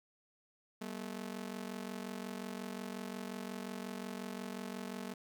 sawtooth ring-modulated tone, 216.2 Hz, A3, 30 cents flat, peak -34 dBFS, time 0.81-5.14 s, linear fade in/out 5 ms, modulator 22.8 Hz, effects 12-bit

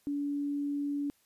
sine tone, 286.5 Hz, D4, 43 cents flat, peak -30 dBFS, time 0.07-1.1 s, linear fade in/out 0 ms, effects white hiss -69 dBFS RMS until 1.25 s + resampled to 32000 Hz

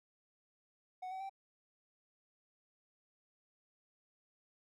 triangle tone with pitch steps, 740 / 758.6 / 777.7 Hz, F#5 / F#5 / G5, 0 / +43 / -14 cents, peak -39 dBFS, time 1.02-1.296 s, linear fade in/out 10 ms, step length 92 ms, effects none

